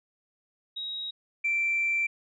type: tone pair in turn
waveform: sine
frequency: 3806 / 2346 Hz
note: A#7 / D7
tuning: +35 / -2 cents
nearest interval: minor sixth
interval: 837 cents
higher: first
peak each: -32 / -23 dBFS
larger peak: second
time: 0.76-1.11 / 1.44-2.07 s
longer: second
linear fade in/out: 10 ms
effects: tanh soft clip ceiling -19 dBFS